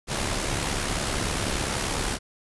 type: noise with amplitude modulation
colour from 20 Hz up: pink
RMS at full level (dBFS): -25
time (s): 0.07-2.19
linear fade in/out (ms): 50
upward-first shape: sine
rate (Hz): 70.2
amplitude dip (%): 50
effects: resampled to 24000 Hz